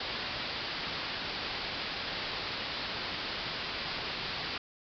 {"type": "low-pass noise", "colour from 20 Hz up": "white", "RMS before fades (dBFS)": -37, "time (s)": [0, 4.58], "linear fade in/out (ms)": 5, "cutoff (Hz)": 5000, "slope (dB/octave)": 96, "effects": []}